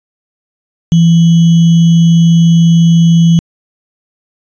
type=tone with sample-and-hold; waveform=sine; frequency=167 Hz; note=E3; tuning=23 cents sharp; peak=-3 dBFS; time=0.92-3.39 s; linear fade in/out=0 ms; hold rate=3150 Hz; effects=resampled to 16000 Hz